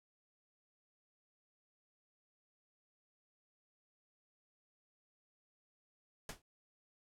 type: noise with exponential decay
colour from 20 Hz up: pink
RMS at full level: -40 dBFS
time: 6.29-6.42 s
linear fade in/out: 2 ms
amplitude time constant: 27 ms
effects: low-pass 12000 Hz 12 dB/octave